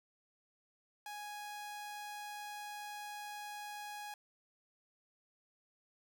sawtooth tone, 830.6 Hz, G#5, in tune, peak -40 dBFS, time 1.06-4.14 s, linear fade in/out 2 ms, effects none

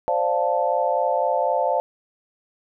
sine chord, D minor seventh, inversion third, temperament equal, 523.3 / 587.3 / 698.5 / 880 Hz, C5 / D5 / F5 / A5, 0 / 0 / 0 / 0 cents, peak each -24 dBFS, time 0.08-1.8 s, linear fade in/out 0 ms, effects none

